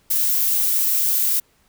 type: noise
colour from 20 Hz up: violet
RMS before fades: -19 dBFS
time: 0.1-1.4 s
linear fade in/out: 10 ms
effects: pink hiss -60 dBFS RMS until 1.68 s